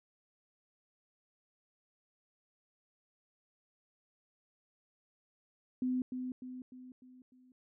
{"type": "tone with echo", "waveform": "sine", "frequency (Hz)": 253.8, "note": "B3", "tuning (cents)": 47, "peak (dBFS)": -30, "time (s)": [5.82, 6.02], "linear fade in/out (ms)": 2, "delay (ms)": 300, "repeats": 5, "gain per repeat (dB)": -6, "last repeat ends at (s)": 7.52, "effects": []}